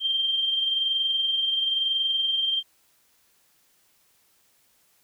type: tone with amplitude modulation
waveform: sine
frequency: 3164 Hz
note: G7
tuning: 15 cents sharp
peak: -20 dBFS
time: 0-2.63 s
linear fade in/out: 50 ms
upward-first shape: sine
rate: 21 Hz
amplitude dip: 40%
effects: white hiss -64 dBFS RMS until 5.03 s